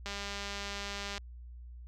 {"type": "click train", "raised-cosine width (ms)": 0.2, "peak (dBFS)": -22, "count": 226, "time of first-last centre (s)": [0.06, 1.179], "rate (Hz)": 201, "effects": ["added 60 Hz sine -45 dBFS peak until 1.87 s"]}